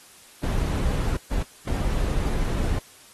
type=noise bursts at uneven times; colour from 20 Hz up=brown; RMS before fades=-24 dBFS; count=3; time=0.43-1.17 / 1.31-1.43 / 1.67-2.79 s; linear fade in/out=5 ms; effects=white hiss -50 dBFS RMS until 3.13 s + AAC 32 kbps